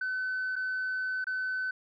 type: tone with dropouts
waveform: sine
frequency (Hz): 1515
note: F#6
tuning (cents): +40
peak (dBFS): -28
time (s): 0.01-1.71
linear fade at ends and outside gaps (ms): 5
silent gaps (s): 0.557-0.562 / 1.243-1.268
effects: tanh soft clip ceiling -27 dBFS